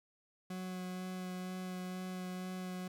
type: tone with vibrato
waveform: 40% pulse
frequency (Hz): 183.8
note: F#3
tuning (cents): -11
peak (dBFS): -39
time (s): 0.5-2.88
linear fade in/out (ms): 5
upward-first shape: sine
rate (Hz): 2.1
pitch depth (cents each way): 11
effects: none